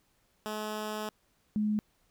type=tone pair in turn; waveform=10% pulse / sine; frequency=213.7 / 211.5 Hz; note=G#3 / G#3; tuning=+50 / +32 cents; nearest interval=unison; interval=18 cents; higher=first; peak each=-26 dBFS; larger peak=neither; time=0.46-1.09 / 1.56-1.79 s; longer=first; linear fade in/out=0 ms; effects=pink hiss -71 dBFS RMS until 2.1 s